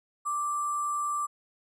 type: tone with sample-and-hold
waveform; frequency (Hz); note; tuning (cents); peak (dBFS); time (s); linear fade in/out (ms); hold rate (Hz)
sine; 1174.7; D6; 0; -27; 0.25-1.27; 20; 8820
effects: resampled to 22050 Hz